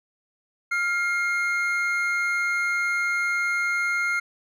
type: tone pair together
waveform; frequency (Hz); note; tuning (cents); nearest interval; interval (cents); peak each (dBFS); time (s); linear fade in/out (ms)
triangle; 1396.9 / 2135; F6 / C7; 0 / +34; perfect fifth; 734; -23 / -23; 0.71-4.2; 10
effects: none